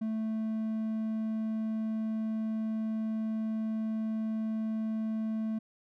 triangle tone, 220 Hz, A3, in tune, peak -28 dBFS, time 0.01-5.59 s, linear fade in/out 10 ms, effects none

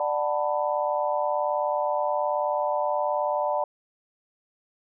sine chord, B minor seventh, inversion first, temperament just, 592.7 / 740.8 / 889 / 987.8 Hz, D5 / F#5 / A5 / B5, +16 / +2 / +18 / 0 cents, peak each -26 / -30 / -29 / -30 dBFS, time 0-3.64 s, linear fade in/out 2 ms, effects none

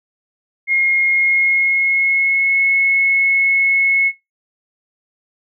sine tone with pitch glide, 2145 to 2186 Hz, C7 to C#7, +42 to -25 cents, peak -12 dBFS, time 0.67-4.12 s, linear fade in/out 50 ms, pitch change +33 cents, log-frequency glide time 1.07-2.59 s, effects noise-tail reverb RT60 0.2 s tail -17 dB re dry

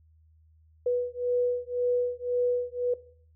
sine beating tone pair, 490 / 491.9 Hz, B4 / B4, -14 / -7 cents, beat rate 1.9 Hz, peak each -28 dBFS, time 0.86-2.94 s, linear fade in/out 5 ms, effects noise-tail reverb RT60 0.5 s tail -17 dB re dry + added 79 Hz sine -57 dBFS peak until 3.35 s

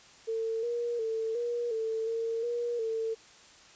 sine tone with pitch steps, 450 / 475 / 446.6 / 477.1 / 445.5 / 455.6 / 476.8 / 448.2 Hz, A4 / A#4 / A4 / A#4 / A4 / A#4 / A#4 / A4, +39 / +33 / +26 / +40 / +22 / -40 / +39 / +32 cents, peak -29 dBFS, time 0.27-3.15 s, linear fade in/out 20 ms, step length 360 ms, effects white hiss -55 dBFS RMS until 3.75 s + resampled to 16000 Hz

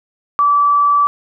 sine tone, 1156 Hz, D6, 28 cents flat, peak -9 dBFS, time 0.39-1.07 s, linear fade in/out 0 ms, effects none

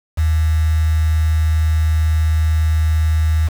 sine tone with quantisation, 78.9 Hz, D#2, 25 cents sharp, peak -12 dBFS, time 0.17-3.49 s, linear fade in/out 20 ms, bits 5, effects none

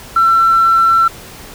sine tone, 1346 Hz, E6, 36 cents sharp, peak -6 dBFS, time 0.16-1.08 s, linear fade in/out 5 ms, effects tanh soft clip ceiling -3 dBFS + pink hiss -34 dBFS RMS until 1.54 s

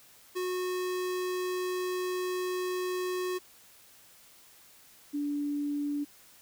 square / sine tone pair in turn, 365.1 / 289.8 Hz, F#4 / D4, -23 / -23 cents, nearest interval major third, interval 400 cents, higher first, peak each -31 / -29 dBFS, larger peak second, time 0.35-3.39 / 5.13-6.05 s, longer first, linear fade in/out 20 ms, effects white hiss -57 dBFS RMS until 6.41 s

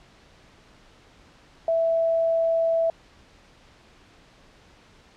sine tone, 659.3 Hz, E5, in tune, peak -19 dBFS, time 1.68-2.9 s, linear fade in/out 2 ms, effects pink hiss -54 dBFS RMS until 5.16 s + low-pass 5000 Hz 12 dB/octave

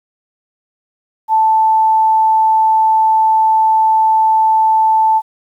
sine tone, 880 Hz, A5, in tune, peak -8 dBFS, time 1.28-5.22 s, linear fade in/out 50 ms, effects 8-bit

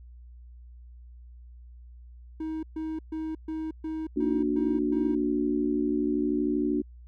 triangle tone bursts, 316.4 Hz, D#4, 29 cents sharp, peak -28 dBFS, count 8, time 2.4-5.15 s, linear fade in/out 5 ms, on 230 ms, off 130 ms
sine chord, Bb augmented, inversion none, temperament equal with one note detuned, 233.1 / 293.7 / 366.4 Hz, Bb3 / D4 / F#4, 0 / 0 / -17 cents, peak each -30 / -26 / -30 dBFS, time 4.16-6.82 s, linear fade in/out 10 ms
effects added 60 Hz sine -45 dBFS peak until 7.07 s

